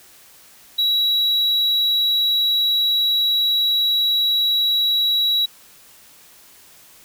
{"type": "tone", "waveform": "triangle", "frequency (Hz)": 3890, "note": "B7", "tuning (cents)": -27, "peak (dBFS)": -14, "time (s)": [0.78, 5.46], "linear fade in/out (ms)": 10, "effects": ["white hiss -48 dBFS RMS until 7.04 s"]}